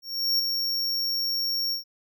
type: tone with ADSR envelope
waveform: square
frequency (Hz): 5520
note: F8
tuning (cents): -21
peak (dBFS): -20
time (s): 0.02-1.84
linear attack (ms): 370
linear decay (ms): 11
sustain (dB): -5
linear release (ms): 120
effects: none